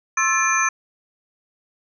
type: tone cluster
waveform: sine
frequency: 1067 / 1323 / 1740 / 2398 / 6190 Hz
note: C6 / E6 / A6 / D7 / G8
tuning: +34 / +6 / -20 / +36 / -23 cents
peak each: -23 dBFS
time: 0.17-0.69 s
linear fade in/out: 5 ms
effects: none